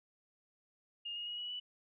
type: tone with pitch steps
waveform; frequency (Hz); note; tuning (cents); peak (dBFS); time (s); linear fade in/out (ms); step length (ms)
sine; 2834 / 2865 / 2897 / 2929 / 2961; F7 / F7 / F#7 / F#7 / F#7; +25 / +44 / -37 / -18 / +1; -39; 1.05-1.6; 10; 110
effects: none